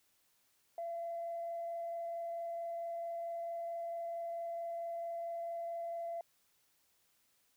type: tone with frequency modulation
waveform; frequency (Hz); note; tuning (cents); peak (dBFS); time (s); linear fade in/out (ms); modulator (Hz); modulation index
sine; 678; E5; +49; -37; 0.78-6.21; 2; 24.5; 0.21
effects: tanh soft clip ceiling -33 dBFS + white hiss -74 dBFS RMS until 7.56 s